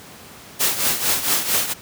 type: noise with tremolo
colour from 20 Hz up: white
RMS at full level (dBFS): -17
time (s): 0.59-1.74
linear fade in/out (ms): 20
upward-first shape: triangle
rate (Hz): 4.4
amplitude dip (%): 75
effects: pink hiss -41 dBFS RMS until 1.81 s + high-pass 100 Hz 12 dB/octave